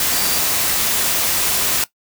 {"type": "tone in noise", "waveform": "sine", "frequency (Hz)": 4699, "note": "D8", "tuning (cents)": 0, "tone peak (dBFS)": -27, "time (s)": [0.13, 0.39], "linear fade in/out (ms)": 2, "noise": "white", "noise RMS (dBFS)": -18, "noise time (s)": [0, 1.84], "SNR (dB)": -12, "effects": ["noise-tail reverb RT60 0.1 s tail -17 dB re dry"]}